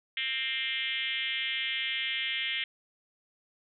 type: tone with frequency modulation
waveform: sine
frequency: 2621 Hz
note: E7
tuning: 11 cents flat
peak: -29 dBFS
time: 0.17-2.64 s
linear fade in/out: 2 ms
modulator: 258 Hz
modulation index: 3
effects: none